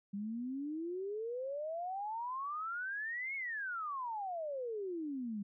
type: exponential two-way sweep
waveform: sine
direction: up then down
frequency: 196 to 2217 to 196 Hz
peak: -37 dBFS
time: 0.13-5.43 s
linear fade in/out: 10 ms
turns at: 3.35 s
effects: none